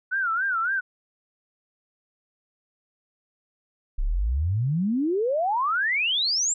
sine tone with vibrato, 1454 Hz, F#6, 31 cents flat, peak -22 dBFS, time 0.11-0.81 s, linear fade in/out 20 ms, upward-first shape sine, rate 3.6 Hz, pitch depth 170 cents each way
sine exponential sweep, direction up, 30.17 to 7730 Hz, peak -21 dBFS, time 3.98-6.54 s, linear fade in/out 10 ms
effects none

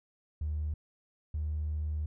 triangle tone pair in turn, 76 / 76.29 Hz, D#2 / D#2, -40 / -34 cents, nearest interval unison, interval 6 cents, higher second, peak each -27 dBFS, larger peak neither, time 0.41-0.74 / 1.34-2.06 s, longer second, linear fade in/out 5 ms, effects tanh soft clip ceiling -28 dBFS

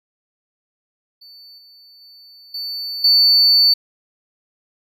triangle tone with level steps, 4500 Hz, C#8, 25 cents sharp, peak -39 / -43 / -41 / -23 / -7 dBFS, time 1.21-3.74 s, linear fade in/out 10 ms, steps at 1.58 / 2.01 / 2.54 / 3.04 s, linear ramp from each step 5 ms, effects tanh soft clip ceiling -6 dBFS

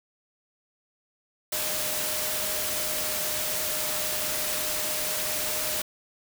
sine tone in noise, 614 Hz, D#5, 23 cents flat, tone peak -38 dBFS, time 1.52-5.82 s, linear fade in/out 5 ms, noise white, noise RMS -29 dBFS, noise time 1.52-5.82 s, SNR -12 dB, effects none

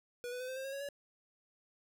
square tone with pitch steps, 486 / 496.8 / 507.8 / 519.1 / 530.6 / 542.4 / 554.4 / 566.7 Hz, B4 / B4 / B4 / C5 / C5 / C#5 / C#5 / C#5, -28 / +10 / +48 / -14 / +24 / -38 / 0 / +38 cents, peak -40 dBFS, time 0.24-0.888 s, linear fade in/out 0 ms, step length 81 ms, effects none

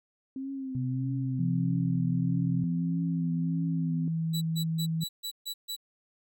sine tone with vibrato, 263.4 Hz, C4, 12 cents sharp, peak -33 dBFS, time 0.36-4.08 s, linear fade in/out 2 ms, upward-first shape triangle, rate 1.6 Hz, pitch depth 74 cents each way
sine tone, 129.5 Hz, C3, 17 cents flat, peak -29 dBFS, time 0.75-2.64 s, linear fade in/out 2 ms
sine tone with pitch glide, 170 to 162.14 Hz, F3 to E3, -46 to -28 cents, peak -27 dBFS, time 1.39-5.04 s, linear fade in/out 5 ms, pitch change -82 cents, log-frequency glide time 2.69-4.34 s
sawtooth tone bursts, 3936 Hz, B7, 7 cents flat, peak -30 dBFS, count 7, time 4.33-5.765 s, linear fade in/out 20 ms, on 85 ms, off 140 ms
effects none

